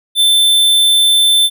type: tone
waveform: square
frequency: 3540 Hz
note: A7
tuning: 10 cents sharp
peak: -8 dBFS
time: 0.15-1.5 s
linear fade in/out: 50 ms
effects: none